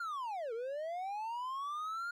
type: linear two-way sweep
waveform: triangle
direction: down then up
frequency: 1424 to 440 to 1424 Hz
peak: -35 dBFS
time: 0-2.11 s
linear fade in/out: 5 ms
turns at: 0.53 s
effects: none